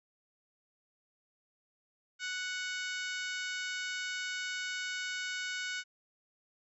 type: harmonic tone with a mistuned harmonic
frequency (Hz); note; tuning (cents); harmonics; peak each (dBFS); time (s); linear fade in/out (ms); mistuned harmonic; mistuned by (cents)
740; F#5; 0; 2 / 3 / 4 / 5 / 6 / 7 / 8 / 9 / 10; -38 / -42 / -44 / -46 / -48 / -49 / -50 / -51 / -52; 2.19-5.84; 50; 10; +27
effects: none